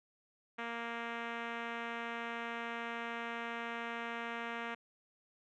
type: tone with low-pass filter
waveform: 5% pulse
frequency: 233.1 Hz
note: A#3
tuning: in tune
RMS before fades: -41 dBFS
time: 0.58-4.75 s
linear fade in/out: 10 ms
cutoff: 2300 Hz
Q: 0.97
effects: none